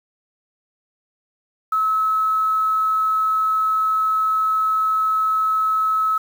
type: tone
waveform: sine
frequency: 1293 Hz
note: E6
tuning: 34 cents flat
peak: -16 dBFS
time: 1.72-6.18 s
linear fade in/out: 5 ms
effects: 7-bit